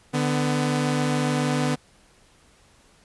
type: tone pair together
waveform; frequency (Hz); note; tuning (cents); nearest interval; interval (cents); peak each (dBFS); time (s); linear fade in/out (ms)
sawtooth; 148.41 / 250; D3 / B3; +19 / +21; major sixth; 902; -20; 0.13-1.76; 20
effects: pink hiss -57 dBFS RMS until 3.04 s + resampled to 24000 Hz